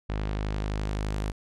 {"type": "tone with low-pass filter sweep", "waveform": "sawtooth", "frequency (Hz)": 51.7, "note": "G#1", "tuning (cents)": -7, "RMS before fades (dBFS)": -30, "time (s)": [0.09, 1.32], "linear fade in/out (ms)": 10, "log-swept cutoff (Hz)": [3400, 10000], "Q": 0.78, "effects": []}